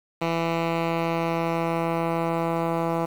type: tone with low-pass filter sweep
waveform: 10% pulse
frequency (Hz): 166.4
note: E3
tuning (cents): +17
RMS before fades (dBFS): -25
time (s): 0.21-3.06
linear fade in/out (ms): 10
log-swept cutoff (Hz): 3100 to 1300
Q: 1
effects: 7-bit